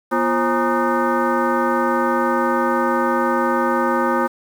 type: tone with frequency modulation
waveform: sine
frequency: 347 Hz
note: F4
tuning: 11 cents flat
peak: -15 dBFS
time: 0.11-4.28 s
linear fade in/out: 20 ms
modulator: 294 Hz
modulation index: 3.8
effects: 7-bit